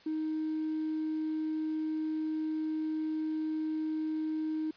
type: tone with hard clipping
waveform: sine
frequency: 312.6 Hz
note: D#4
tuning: 8 cents sharp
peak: -31 dBFS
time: 0.06-4.71 s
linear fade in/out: 5 ms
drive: 1 dB
effects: white hiss -58 dBFS RMS until 4.76 s + resampled to 11025 Hz